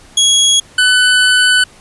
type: tone pair in turn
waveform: 25% pulse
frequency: 3322 / 1499.1 Hz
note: G#7 / F#6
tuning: 0 / +22 cents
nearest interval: octave + major second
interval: 1378 cents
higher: first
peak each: -4 dBFS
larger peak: neither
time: 0.17-0.6 / 0.78-1.64 s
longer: second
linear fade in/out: 5 ms
effects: pink hiss -42 dBFS RMS until 1.8 s + resampled to 24000 Hz